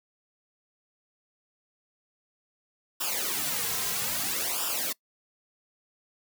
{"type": "noise with flanger", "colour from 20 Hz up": "white", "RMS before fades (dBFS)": -30, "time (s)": [3, 4.93], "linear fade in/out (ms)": 10, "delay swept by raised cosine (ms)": [0.47, 3.47], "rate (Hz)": 0.61, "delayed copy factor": -0.85, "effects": ["noise-tail reverb RT60 0.1 s tail -23 dB re dry"]}